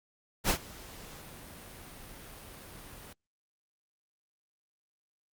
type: noise with ADSR envelope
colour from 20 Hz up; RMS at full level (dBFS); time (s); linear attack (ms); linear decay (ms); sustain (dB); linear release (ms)
pink; -25; 0.44-3.13; 54; 82; -23; 4
effects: Opus 48 kbps